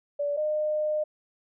sine tone pair in turn, 578 / 609.1 Hz, D5 / D#5, -28 / -37 cents, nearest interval minor second, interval 91 cents, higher second, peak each -25 / -24 dBFS, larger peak second, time 0.19-0.37 / 0.37-1.04 s, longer second, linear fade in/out 10 ms, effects none

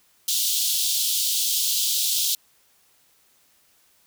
pink high-pass noise, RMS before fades -23 dBFS, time 0.28-2.35 s, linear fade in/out 2 ms, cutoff 3200 Hz, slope 48 dB/octave, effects white hiss -61 dBFS RMS until 4.06 s

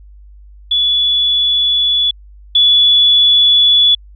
sine tone pair in turn, 3426 / 3426 Hz, A7 / A7, -47 / -47 cents, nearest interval unison, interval 0 cents, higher neither, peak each -10 / -6 dBFS, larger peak second, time 0.71-2.11 / 2.55-3.95 s, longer neither, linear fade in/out 5 ms, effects added 50 Hz sine -36 dBFS peak until 4.15 s

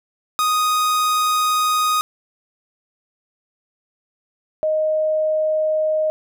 45% pulse / sine tone pair in turn, 1244.5 / 622.2 Hz, D#6 / D#5, 0 / 0 cents, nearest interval octave, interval 1200 cents, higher first, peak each -16 dBFS, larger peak neither, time 0.39-2.01 / 4.63-6.1 s, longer first, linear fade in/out 0 ms, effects none

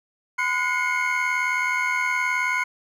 triangle tone cluster, 1012 / 1453 / 2122 / 2201 Hz, B5 / F#6 / C7 / C#7, +42 / -32 / +24 / -13 cents, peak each -25 dBFS, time 0.38-2.64 s, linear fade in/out 10 ms, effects none

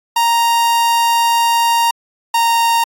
45% pulse tone pair in turn, 932.3 / 927.1 Hz, A#5 / A#5, 0 / -10 cents, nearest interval unison, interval 10 cents, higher first, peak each -11 dBFS, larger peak neither, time 0.16-1.91 / 2.34-2.84 s, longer first, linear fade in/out 5 ms, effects AAC 64 kbps

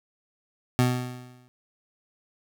25% pulse tone with exponential decay, 124.9 Hz, B2, 20 cents sharp, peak -13 dBFS, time 0.79-1.48 s, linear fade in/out 0 ms, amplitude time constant 150 ms, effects none

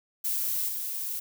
violet noise with level steps, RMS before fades -29 / -33 dBFS, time 0.24-1.2 s, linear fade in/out 10 ms, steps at 0.68 s, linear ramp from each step 10 ms, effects none

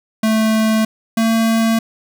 square tone pair in turn, 219.6 / 225.6 Hz, A3 / A3, -3 / +44 cents, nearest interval unison, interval 47 cents, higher second, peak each -13 / -13 dBFS, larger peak neither, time 0.23-0.85 / 1.17-1.79 s, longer neither, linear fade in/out 5 ms, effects none

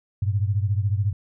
sine beating tone pair, 98 / 112 Hz, G2 / A2, 0 / +31 cents, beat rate 14 Hz, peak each -21 / -25 dBFS, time 0.22-1.13 s, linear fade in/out 5 ms, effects none

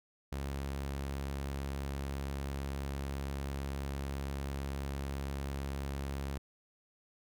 sawtooth tone, 69 Hz, C#2, 7 cents flat, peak -32 dBFS, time 0.32-6.38 s, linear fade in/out 5 ms, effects none

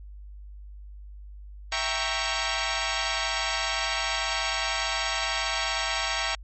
10% pulse chord, E diminished seventh, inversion none, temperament equal, 659.3 / 784 / 932.3 / 1108.7 Hz, E5 / G5 / Bb5 / Db6, 0 / 0 / 0 / 0 cents, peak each -23 dBFS, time 1.72-6.35 s, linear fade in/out 2 ms, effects added 50 Hz sine -40 dBFS peak until 6.43 s + MP3 32 kbps

